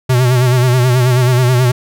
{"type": "tone with vibrato", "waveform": "square", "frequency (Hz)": 125.5, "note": "B2", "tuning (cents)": 28, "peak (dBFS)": -9, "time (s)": [0.09, 1.72], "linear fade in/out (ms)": 10, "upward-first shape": "sine", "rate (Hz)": 9.3, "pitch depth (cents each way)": 63, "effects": []}